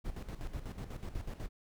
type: noise with tremolo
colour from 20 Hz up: brown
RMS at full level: -39 dBFS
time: 0.04-1.49 s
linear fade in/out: 20 ms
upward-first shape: square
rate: 8.1 Hz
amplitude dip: 65%
effects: none